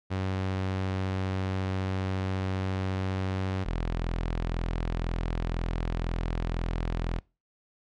sawtooth tone pair in turn, 94.6 / 41.99 Hz, F#2 / E1, +39 / +33 cents, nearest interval octave + major second, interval 1406 cents, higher first, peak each -24 dBFS, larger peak neither, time 0.1-3.65 / 3.65-7.2 s, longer neither, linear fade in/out 20 ms, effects noise-tail reverb RT60 0.3 s tail -24 dB re dry + low-pass 4000 Hz 12 dB/octave

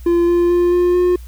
triangle tone with pitch steps, 344.1 / 347.5 / 350.9 / 354.4 / 357.9 Hz, F4 / F4 / F4 / F4 / F4, -26 / -9 / +8 / +25 / +42 cents, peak -9 dBFS, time 0.06-1.16 s, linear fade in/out 5 ms, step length 220 ms, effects added 60 Hz sine -31 dBFS peak until 1.27 s + white hiss -49 dBFS RMS until 1.27 s

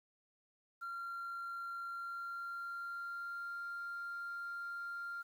sine tone with pitch glide, 1379 to 1392.6 Hz, F6 to F6, -22 to -5 cents, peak -39 dBFS, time 0.81-5.23 s, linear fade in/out 20 ms, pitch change +17 cents, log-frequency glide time 1.9-3.63 s, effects tanh soft clip ceiling -38 dBFS + 11-bit

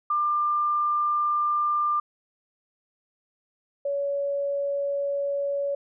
sine tone pair in turn, 1194 / 563.5 Hz, D6 / C#5, +28 / +28 cents, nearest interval octave + minor second, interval 1300 cents, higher first, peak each -21 / -24 dBFS, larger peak first, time 0.1-2 / 3.85-5.75 s, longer neither, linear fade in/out 5 ms, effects none

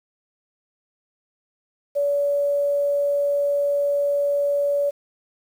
sine tone with quantisation, 571 Hz, D5, 49 cents flat, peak -18 dBFS, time 1.95-4.91 s, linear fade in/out 20 ms, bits 8, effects none

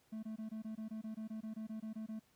triangle tone bursts, 219 Hz, A3, 8 cents flat, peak -39 dBFS, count 16, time 0.12-2.195 s, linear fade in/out 10 ms, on 110 ms, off 21 ms, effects pink hiss -72 dBFS RMS until 2.35 s + high-pass 60 Hz 12 dB/octave

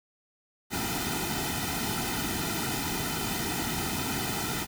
pink noise with comb filter, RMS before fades -31 dBFS, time 0.7-4.67 s, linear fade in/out 50 ms, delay 1.8 ms, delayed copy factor -1, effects none

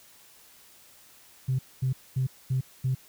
sine tone bursts, 130.3 Hz, C3, 7 cents flat, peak -22 dBFS, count 5, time 1.48-2.95 s, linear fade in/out 10 ms, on 110 ms, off 230 ms, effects tanh soft clip ceiling -19 dBFS + white hiss -55 dBFS RMS until 3.08 s

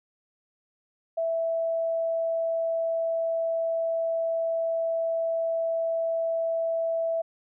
sine tone, 659.3 Hz, E5, in tune, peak -24 dBFS, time 1.17-7.22 s, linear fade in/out 10 ms, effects none

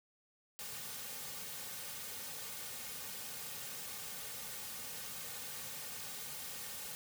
white noise with comb filter, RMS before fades -45 dBFS, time 0.59-6.95 s, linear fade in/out 0 ms, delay 3 ms, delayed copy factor -0.7, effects none

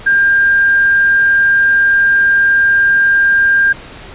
sine tone, 1600 Hz, G6, 35 cents sharp, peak -7 dBFS, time 0.06-3.73 s, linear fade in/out 10 ms, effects pink hiss -33 dBFS RMS until 4.14 s + resampled to 8000 Hz

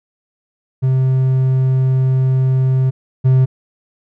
triangle tone pair in turn, 130.81 / 130.3 Hz, C3 / C3, 0 / -7 cents, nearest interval unison, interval 7 cents, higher first, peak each -9 / -6 dBFS, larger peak second, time 0.82-2.91 / 3.24-3.46 s, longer first, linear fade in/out 20 ms, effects none

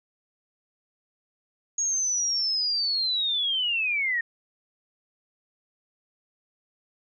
sine linear sweep, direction down, 6645 to 1825 Hz, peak -23 dBFS, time 1.78-4.21 s, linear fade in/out 5 ms, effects none

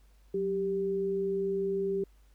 sine tone pair together, 185 / 392 Hz, F#3 / G4, 0 / 0 cents, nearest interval octave + minor second, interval 1300 cents, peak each -37 / -28 dBFS, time 0.34-2.04 s, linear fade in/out 5 ms, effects added 50 Hz sine -57 dBFS peak until 2.34 s + pink hiss -70 dBFS RMS until 2.34 s

